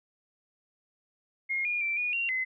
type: tone with pitch steps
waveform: sine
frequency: 2142 / 2429 / 2344 / 2452 / 2757 / 2043 Hz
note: C7 / D#7 / D7 / D#7 / F7 / C7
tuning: +40 / -42 / -4 / -26 / -23 / -42 cents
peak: -27 dBFS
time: 1.49-2.45 s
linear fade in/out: 20 ms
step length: 160 ms
effects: none